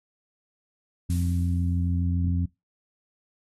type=harmonic tone; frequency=87.31 Hz; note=F2; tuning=in tune; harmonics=1 / 2 / 3; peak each=-23 / -29 / -33 dBFS; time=1.09-2.46 s; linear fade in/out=10 ms
type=noise with exponential decay; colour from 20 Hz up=blue; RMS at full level=-38 dBFS; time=1.1-2.12 s; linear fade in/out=2 ms; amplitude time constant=220 ms
effects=noise-tail reverb RT60 0.2 s tail -22 dB re dry + AAC 32 kbps